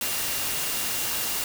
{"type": "tone in noise", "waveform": "sine", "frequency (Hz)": 2794, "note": "F7", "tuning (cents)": 0, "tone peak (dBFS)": -39, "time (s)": [0.01, 1.44], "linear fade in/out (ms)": 2, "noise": "white", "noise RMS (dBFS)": -28, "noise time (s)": [0.01, 1.44], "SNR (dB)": -14, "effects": []}